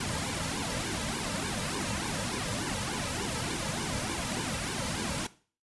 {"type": "noise with flanger", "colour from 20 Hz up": "pink", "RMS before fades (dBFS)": -33, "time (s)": [0, 5.27], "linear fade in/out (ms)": 5, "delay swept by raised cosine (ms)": [1.5, 2.8], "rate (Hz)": 3.4, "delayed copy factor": -0.95, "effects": ["noise-tail reverb RT60 0.4 s tail -17 dB re dry", "resampled to 24000 Hz"]}